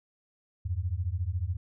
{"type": "beating tone pair", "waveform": "sine", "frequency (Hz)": [82.41, 96.41], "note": ["E2", "G2"], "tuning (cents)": [0, -28], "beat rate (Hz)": 14, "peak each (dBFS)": -31, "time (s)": [0.65, 1.57], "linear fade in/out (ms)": 10, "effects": []}